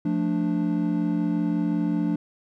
triangle chord, D minor, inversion first, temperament equal, 174.61 / 220 / 293.7 Hz, F3 / A3 / D4, 0 / 0 / 0 cents, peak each -24 / -26 / -23 dBFS, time 0.05-2.16 s, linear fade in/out 5 ms, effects none

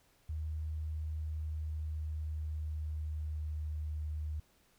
sine tone with pitch glide, 77.78 to 76.44 Hz, D#2 to D#2, 0 to -30 cents, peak -35 dBFS, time 0.29-4.4 s, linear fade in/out 5 ms, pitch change -30 cents, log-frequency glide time 1.02-3.96 s, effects pink hiss -69 dBFS RMS until 4.78 s

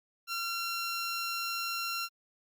15% pulse tone, 1369 Hz, F6, 35 cents flat, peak -26 dBFS, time 0.27-2.09 s, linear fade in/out 50 ms, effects Opus 48 kbps

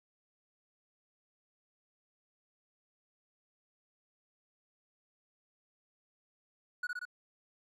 triangle tone with echo, 1465 Hz, F#6, 18 cents flat, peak -31 dBFS, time 6.83-6.87 s, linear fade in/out 5 ms, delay 61 ms, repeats 3, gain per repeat -2 dB, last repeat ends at 7.053 s, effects none

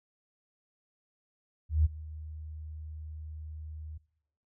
sine tone with ADSR envelope, 77.5 Hz, D#2, 6 cents flat, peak -19 dBFS, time 1.69-3.98 s, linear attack 160 ms, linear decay 21 ms, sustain -20 dB, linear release 9 ms, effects noise-tail reverb RT60 0.8 s tail -23 dB re dry

